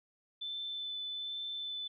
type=tone with vibrato; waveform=sine; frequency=3520 Hz; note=A7; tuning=in tune; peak=-37 dBFS; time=0.41-1.88 s; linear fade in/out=10 ms; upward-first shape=sine; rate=1.2 Hz; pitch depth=9 cents each way; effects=none